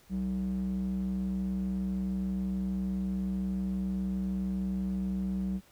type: tone with band-pass filter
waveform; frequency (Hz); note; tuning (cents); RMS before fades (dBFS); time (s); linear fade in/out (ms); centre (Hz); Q
square; 63.4; B1; +46; -32; 0.09-5.61; 50; 180; 3.9
effects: pink hiss -61 dBFS RMS until 5.71 s